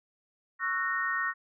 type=chord; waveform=sine; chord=F# dominant seventh; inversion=second; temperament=just; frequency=1110 / 1332 / 1480 / 1850 Hz; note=C#6 / E6 / F#6 / A#6; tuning=+2 / +18 / 0 / -14 cents; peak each=-34 / -36 / -35 / -30 dBFS; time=0.59-1.34 s; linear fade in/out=50 ms; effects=none